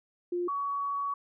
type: tone pair in turn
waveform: sine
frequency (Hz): 352.5 / 1126.9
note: F4 / C#6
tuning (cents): +16 / +28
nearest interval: octave + minor sixth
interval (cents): 2012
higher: second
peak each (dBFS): -28 / -29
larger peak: first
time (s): 0.32-0.48 / 0.48-1.14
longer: second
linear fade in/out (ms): 5
effects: none